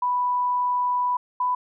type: tone pair in turn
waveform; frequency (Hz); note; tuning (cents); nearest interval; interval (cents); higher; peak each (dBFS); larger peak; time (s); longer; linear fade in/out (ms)
sine; 987.8 / 995.2; B5 / B5; 0 / +13; unison; 13; second; -20; neither; 0.02-1.17 / 1.4-1.55; first; 5
effects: none